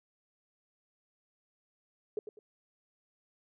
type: tone with echo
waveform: sine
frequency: 424.1 Hz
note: G#4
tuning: 36 cents sharp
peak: -30 dBFS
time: 2.17-2.19 s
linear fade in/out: 2 ms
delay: 100 ms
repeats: 2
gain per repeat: -10 dB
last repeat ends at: 2.39 s
effects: none